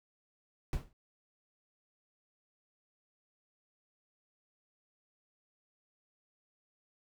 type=noise with exponential decay; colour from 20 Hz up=brown; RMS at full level=-30 dBFS; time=0.73-0.93 s; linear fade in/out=1 ms; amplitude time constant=42 ms; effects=none